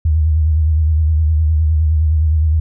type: tone with vibrato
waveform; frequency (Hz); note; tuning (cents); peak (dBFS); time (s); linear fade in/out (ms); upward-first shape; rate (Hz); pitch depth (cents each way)
sine; 78.1; D#2; +7; -10; 0.05-2.6; 5; sine; 9.7; 69
effects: none